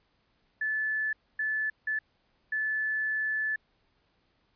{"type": "tone bursts at uneven times", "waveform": "sine", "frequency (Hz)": 1738, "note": "A6", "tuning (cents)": -22, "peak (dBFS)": -27, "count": 4, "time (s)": [[0.61, 1.13], [1.39, 1.7], [1.87, 1.99], [2.52, 3.56]], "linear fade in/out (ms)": 5, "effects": ["pink hiss -71 dBFS RMS until 4.55 s", "resampled to 11025 Hz"]}